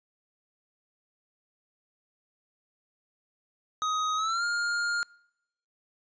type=tone with pitch glide; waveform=square; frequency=1257 to 1410.9 Hz; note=D#6 to F6; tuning=+17 to +17 cents; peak=-27 dBFS; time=3.82-5.03 s; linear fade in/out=0 ms; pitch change=+200 cents; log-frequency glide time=4.16-4.44 s; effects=noise-tail reverb RT60 0.8 s tail -24 dB re dry + resampled to 16000 Hz